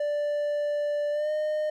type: tone with pitch glide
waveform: triangle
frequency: 587.3 to 610.8 Hz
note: D5 to D#5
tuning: 0 to -32 cents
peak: -23 dBFS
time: 0-1.7 s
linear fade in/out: 5 ms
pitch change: +68 cents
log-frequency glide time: 1.11-1.31 s
effects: none